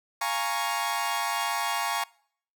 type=chord; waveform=sawtooth; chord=Bb minor seventh; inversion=second; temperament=equal; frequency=698.5 / 830.6 / 932.3 / 1108.7 Hz; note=F5 / Ab5 / Bb5 / Db6; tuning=0 / 0 / 0 / 0 cents; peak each=-31 / -28 / -28 / -27 dBFS; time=0.21-2.04 s; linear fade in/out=5 ms; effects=noise-tail reverb RT60 0.6 s tail -24 dB re dry